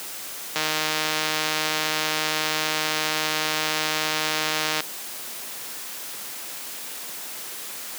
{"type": "click train", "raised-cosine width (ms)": 0.2, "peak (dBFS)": -6, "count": 659, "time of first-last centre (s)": [0.56, 4.805], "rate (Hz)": 155, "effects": ["white hiss -35 dBFS RMS until 7.98 s", "high-pass 200 Hz 12 dB/octave"]}